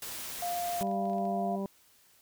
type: noise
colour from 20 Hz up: white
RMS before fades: -40 dBFS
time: 0.02-0.83 s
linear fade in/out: 2 ms
type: tone with pitch glide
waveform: sine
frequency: 702 to 692.7 Hz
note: F5 to F5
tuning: +9 to -14 cents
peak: -31 dBFS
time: 0.42-1.56 s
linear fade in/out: 5 ms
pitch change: -23 cents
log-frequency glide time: 0.58-1.01 s
type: clicks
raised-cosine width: 0.2 ms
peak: -39 dBFS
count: 11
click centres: 0.425 / 0.509 / 0.66 / 0.771 / 0.871 / 0.914 / 1.055 / 1.098 / 1.133 / 1.183 / 1.254 s
type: harmonic tone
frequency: 196 Hz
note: G3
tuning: in tune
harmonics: 1 / 2 / 3 / 4 / 5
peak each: -33 / -38 / -40 / -48 / -45 dBFS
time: 0.81-1.66 s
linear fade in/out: 0 ms
effects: white hiss -63 dBFS RMS until 2.21 s